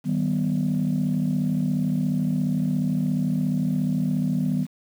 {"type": "chord", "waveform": "sine", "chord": "Eb augmented", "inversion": "none", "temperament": "equal with one note detuned", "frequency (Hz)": [155.56, 192.63, 246.9], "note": ["Eb3", "G3", "B3"], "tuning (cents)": [0, -30, 0], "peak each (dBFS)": -24, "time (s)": [0.04, 4.67], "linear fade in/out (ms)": 50, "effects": ["tanh soft clip ceiling -15 dBFS", "8-bit"]}